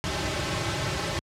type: noise with comb filter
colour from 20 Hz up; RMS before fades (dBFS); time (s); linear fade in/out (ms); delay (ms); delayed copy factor
pink; -28; 0.04-1.19; 0; 4.2; -0.75
effects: high-pass 60 Hz 12 dB/octave + low-pass 6000 Hz 12 dB/octave